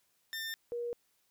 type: tone pair in turn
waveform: 20% pulse / sine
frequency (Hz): 1799 / 476.5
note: A6 / A#4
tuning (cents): +38 / +38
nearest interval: octave + major seventh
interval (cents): 2300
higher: first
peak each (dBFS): -32 / -34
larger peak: first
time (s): 0.33-0.54 / 0.72-0.93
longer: neither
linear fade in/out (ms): 0
effects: white hiss -74 dBFS RMS until 1.3 s